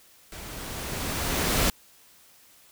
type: noise with level ramp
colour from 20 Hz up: pink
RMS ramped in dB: -41 to -22 dBFS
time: 0.32-1.7 s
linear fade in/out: 2 ms
effects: white hiss -56 dBFS RMS until 2.71 s